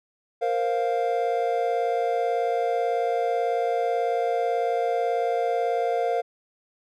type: chord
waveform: triangle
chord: Bb suspended second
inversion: none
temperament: just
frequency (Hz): 466.2 / 524.4 / 699.2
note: Bb4 / C5 / F5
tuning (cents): 0 / +4 / +2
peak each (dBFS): -24 / -27 / -23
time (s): 0.41-6.22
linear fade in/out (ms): 20
effects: none